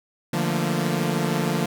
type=chord; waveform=sawtooth; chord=Bb major seventh; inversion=first; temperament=equal with one note detuned; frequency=146.83 / 173.01 / 220 / 233.1 Hz; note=D3 / F3 / A3 / Bb3; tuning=0 / -16 / 0 / 0 cents; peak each=-23 / -21 / -26 / -25 dBFS; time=0.33-1.66 s; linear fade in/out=5 ms; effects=none